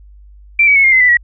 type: tone with pitch steps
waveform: sine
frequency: 2349 / 2272 / 2197 / 2124 / 2054 / 1986.7 / 1921.3 Hz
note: D7 / C#7 / C#7 / C7 / C7 / B6 / B6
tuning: 0 / +42 / -16 / +25 / -33 / +10 / -48 cents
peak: -6 dBFS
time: 0.59-1.171 s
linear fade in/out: 5 ms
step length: 83 ms
effects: added 50 Hz sine -37 dBFS peak until 1.23 s